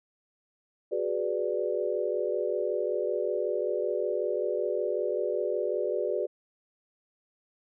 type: chord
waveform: sine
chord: G# half-diminished seventh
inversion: third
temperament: equal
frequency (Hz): 370 / 415.3 / 493.9 / 587.3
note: F#4 / G#4 / B4 / D5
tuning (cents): 0 / 0 / 0 / 0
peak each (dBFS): -32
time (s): 0.91-6.27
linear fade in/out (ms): 20
effects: none